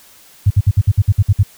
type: tone bursts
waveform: sine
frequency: 100 Hz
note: G2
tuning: 35 cents sharp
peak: -6 dBFS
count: 10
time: 0.46-1.433 s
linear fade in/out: 10 ms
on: 46 ms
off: 57 ms
effects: white hiss -45 dBFS RMS until 1.57 s